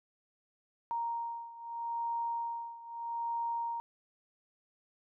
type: beating tone pair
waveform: sine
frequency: 932.3 / 933.09 Hz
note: A#5 / A#5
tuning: 0 / +1 cents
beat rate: 0.79 Hz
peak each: -36 / -39 dBFS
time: 0.91-3.8 s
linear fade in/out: 0 ms
effects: none